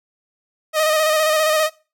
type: tone with vibrato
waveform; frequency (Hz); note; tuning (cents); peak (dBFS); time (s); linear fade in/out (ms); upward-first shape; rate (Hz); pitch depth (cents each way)
sawtooth; 622.3; D#5; 0; -11; 0.73-1.7; 50; square; 15; 29
effects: noise-tail reverb RT60 0.3 s tail -20 dB re dry